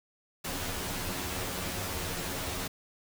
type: noise with comb filter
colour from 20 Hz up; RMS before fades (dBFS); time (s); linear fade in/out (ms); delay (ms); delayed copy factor
pink; -35; 0.44-2.68; 10; 11; +0.85
effects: none